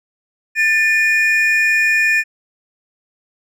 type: tone pair together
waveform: triangle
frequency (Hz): 1777.3 / 2440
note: A6 / D#7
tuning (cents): +17 / -34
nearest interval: perfect fourth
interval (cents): 549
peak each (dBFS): -13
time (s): 0.55-2.24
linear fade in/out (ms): 50
effects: none